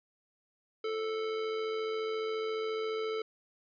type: tone with amplitude modulation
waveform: square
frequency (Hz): 440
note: A4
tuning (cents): 0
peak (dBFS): -31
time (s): 0.84-3.22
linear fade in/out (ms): 5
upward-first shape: sine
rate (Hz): 94.4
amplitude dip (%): 40
effects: resampled to 11025 Hz